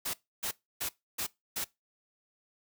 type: noise bursts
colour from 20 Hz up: white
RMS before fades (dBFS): -34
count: 5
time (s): 0.05-1.645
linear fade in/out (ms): 10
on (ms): 87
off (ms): 290
effects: noise-tail reverb RT60 0.2 s tail -21 dB re dry